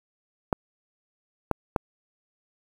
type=clicks; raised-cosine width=1 ms; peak=-8 dBFS; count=3; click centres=0.528 / 1.513 / 1.762 s; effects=7-bit